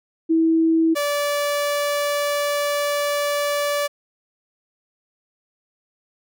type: tone pair in turn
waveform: sine / sawtooth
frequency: 325.2 / 579.4 Hz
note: E4 / D5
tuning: -23 / -24 cents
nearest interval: minor seventh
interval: 999 cents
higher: second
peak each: -14 / -16 dBFS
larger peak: first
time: 0.29-0.95 / 0.95-3.88 s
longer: second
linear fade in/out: 20 ms
effects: none